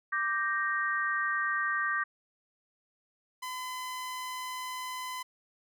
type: chord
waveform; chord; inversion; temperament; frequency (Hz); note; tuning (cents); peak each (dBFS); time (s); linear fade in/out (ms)
sine; G minor; second; equal; 1174.7 / 1568 / 1864.7; D6 / G6 / Bb6; 0 / 0 / 0; -32; 0.12-2.04; 10
type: tone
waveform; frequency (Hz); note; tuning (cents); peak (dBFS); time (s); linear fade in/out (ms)
sawtooth; 1015; B5; +47; -32; 3.42-5.23; 10
effects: none